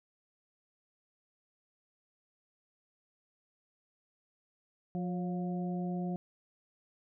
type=harmonic tone with a mistuned harmonic; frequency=178.2 Hz; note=F3; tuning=35 cents sharp; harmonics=1 / 2 / 3 / 4; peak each=-33 / -42 / -48 / -44 dBFS; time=4.95-6.16 s; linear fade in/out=0 ms; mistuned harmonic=3; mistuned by=+56 cents; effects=none